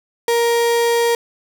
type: tone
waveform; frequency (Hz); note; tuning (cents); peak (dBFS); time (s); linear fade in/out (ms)
35% pulse; 468.9; A#4; +10; -12; 0.28-1.15; 2
effects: none